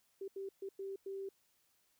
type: tone bursts at uneven times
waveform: sine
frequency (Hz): 390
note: G4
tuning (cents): -9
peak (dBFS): -40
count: 5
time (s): 0.21-0.28 / 0.36-0.49 / 0.62-0.69 / 0.79-0.96 / 1.06-1.29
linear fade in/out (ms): 5
effects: white hiss -75 dBFS RMS until 1.99 s